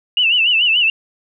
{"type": "tone with vibrato", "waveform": "sine", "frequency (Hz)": 2801, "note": "F7", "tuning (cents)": 4, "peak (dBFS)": -11, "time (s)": [0.17, 0.9], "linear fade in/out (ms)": 2, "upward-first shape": "sine", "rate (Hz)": 6.9, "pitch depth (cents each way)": 120, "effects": []}